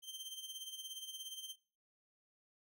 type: tone with tremolo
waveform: sawtooth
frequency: 3136 Hz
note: G7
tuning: in tune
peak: -40 dBFS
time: 0.02-1.56 s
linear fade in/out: 50 ms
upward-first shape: sine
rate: 17 Hz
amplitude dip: 65%
effects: noise-tail reverb RT60 0.4 s tail -21 dB re dry